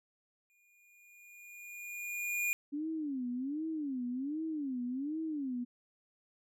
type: tone with exponential growth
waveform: square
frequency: 2430 Hz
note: D#7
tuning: 42 cents flat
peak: -30 dBFS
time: 0.5-2.53 s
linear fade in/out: 0 ms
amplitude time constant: 440 ms
type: tone with vibrato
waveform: sine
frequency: 280 Hz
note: C#4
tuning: 18 cents sharp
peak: -34 dBFS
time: 2.72-5.65 s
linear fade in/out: 20 ms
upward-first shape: sine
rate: 1.3 Hz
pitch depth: 240 cents each way
effects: none